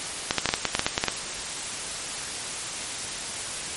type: clicks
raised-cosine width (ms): 0.2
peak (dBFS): -3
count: 12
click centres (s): 0.309 / 0.383 / 0.457 / 0.49 / 0.539 / 0.653 / 0.751 / 0.794 / 0.865 / 0.979 / 1.039 / 1.083
effects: white hiss -32 dBFS RMS until 3.76 s + MP3 48 kbps